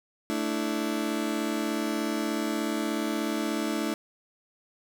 35% pulse chord, A suspended fourth, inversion none, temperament just, 220 / 293.3 / 330 Hz, A3 / D4 / E4, 0 / -2 / +2 cents, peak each -30 dBFS, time 0.3-3.94 s, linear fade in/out 0 ms, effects none

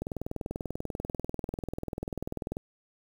click train, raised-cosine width 2 ms, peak -20 dBFS, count 53, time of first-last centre 0.02-2.569 s, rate 20.4 Hz, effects 8-bit

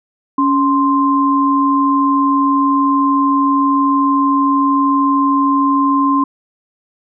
sine tone pair together, 279.6 / 1046.5 Hz, C#4 / C6, +15 / 0 cents, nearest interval octave + major seventh, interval 2285 cents, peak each -13 dBFS, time 0.38-6.24 s, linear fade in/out 5 ms, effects none

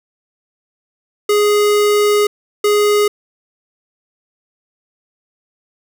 square tone bursts at uneven times, 415.3 Hz, G#4, in tune, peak -11 dBFS, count 2, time 1.29-2.27 / 2.64-3.08 s, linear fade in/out 5 ms, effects none

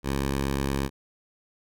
10% pulse tone with vibrato, 68.5 Hz, C#2, 20 cents flat, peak -17 dBFS, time 0.03-0.9 s, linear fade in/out 50 ms, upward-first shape sine, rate 18 Hz, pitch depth 9 cents each way, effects none

